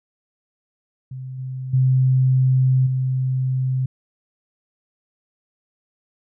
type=tone with level steps; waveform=sine; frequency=130 Hz; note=C3; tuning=11 cents flat; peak=-29 / -26 / -13 / -18 dBFS; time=1.11-3.86 s; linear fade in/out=5 ms; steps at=1.38 / 1.73 / 2.86 s; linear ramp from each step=10 ms; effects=none